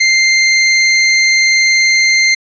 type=tone; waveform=sawtooth; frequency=2093 Hz; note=C7; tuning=in tune; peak=-4 dBFS; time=0-2.35 s; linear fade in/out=10 ms; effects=resampled to 16000 Hz